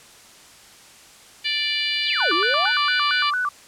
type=harmonic tone; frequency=587.3 Hz; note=D5; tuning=in tune; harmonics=3 / 4 / 5 / 6 / 7 / 8; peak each=-32 / -26 / -26 / -29 / -29 / -30 dBFS; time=1.44-3.31 s; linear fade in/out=20 ms
type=exponential two-way sweep; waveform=sine; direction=down then up; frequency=5530 to 313.7 to 977 Hz; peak=-24 dBFS; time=2.03-2.73 s; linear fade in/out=50 ms; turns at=2.33 s
type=tone with vibrato; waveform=sine; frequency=1318.5 Hz; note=E6; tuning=in tune; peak=-20 dBFS; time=2.2-3.49 s; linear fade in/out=5 ms; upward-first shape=square; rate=4.4 Hz; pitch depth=210 cents each way
effects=white hiss -47 dBFS RMS until 3.67 s + low-pass 9000 Hz 12 dB/octave